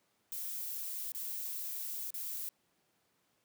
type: noise with dropouts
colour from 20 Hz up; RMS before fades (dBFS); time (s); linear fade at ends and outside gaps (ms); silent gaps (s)
violet; -40; 0.32-2.49; 0; 1.12-1.148 / 2.105-2.142
effects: pink hiss -75 dBFS RMS until 3.44 s + high-pass 150 Hz 12 dB/octave